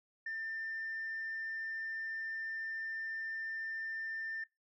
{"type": "tone", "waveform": "sine", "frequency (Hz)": 1793, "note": "A6", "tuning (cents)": 32, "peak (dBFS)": -36, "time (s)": [0.26, 4.44], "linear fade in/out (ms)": 5, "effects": ["noise-tail reverb RT60 0.2 s tail -24 dB re dry", "tanh soft clip ceiling -34 dBFS"]}